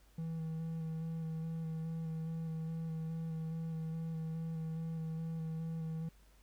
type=tone with vibrato; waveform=triangle; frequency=161.8 Hz; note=E3; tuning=32 cents flat; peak=-35 dBFS; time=0.18-6.09 s; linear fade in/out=5 ms; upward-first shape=square; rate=2.4 Hz; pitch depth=14 cents each way; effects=added 50 Hz sine -62 dBFS peak until 6.42 s + pink hiss -69 dBFS RMS until 6.42 s